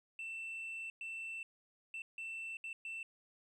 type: tone bursts at uneven times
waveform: sine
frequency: 2676 Hz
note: E7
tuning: 25 cents sharp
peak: -39 dBFS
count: 6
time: 0.19-0.9 / 1.01-1.43 / 1.94-2.02 / 2.18-2.57 / 2.64-2.73 / 2.85-3.03 s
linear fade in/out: 2 ms
effects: tanh soft clip ceiling -40 dBFS + 13-bit